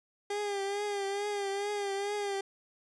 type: tone with vibrato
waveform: 30% pulse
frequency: 403.6 Hz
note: G#4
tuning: 49 cents flat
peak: -29 dBFS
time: 0.3-2.41 s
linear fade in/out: 5 ms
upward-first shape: triangle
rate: 2.3 Hz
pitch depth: 58 cents each way
effects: resampled to 22050 Hz